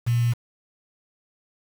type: tone with quantisation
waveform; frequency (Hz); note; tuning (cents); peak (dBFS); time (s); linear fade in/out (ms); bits
sine; 119; A#2; +36; -18; 0.06-0.34; 20; 6
effects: none